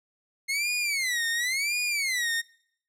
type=tone with vibrato; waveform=sawtooth; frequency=2121 Hz; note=C7; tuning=23 cents sharp; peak=-22 dBFS; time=0.48-2.42 s; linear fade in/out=20 ms; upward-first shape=sine; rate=0.94 Hz; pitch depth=250 cents each way; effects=noise-tail reverb RT60 0.7 s tail -25 dB re dry + low-pass 12000 Hz 12 dB/octave